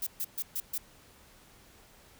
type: noise bursts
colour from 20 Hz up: violet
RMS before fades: -33 dBFS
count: 5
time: 0.02-0.78 s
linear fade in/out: 5 ms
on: 48 ms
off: 130 ms
effects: pink hiss -58 dBFS RMS until 2.19 s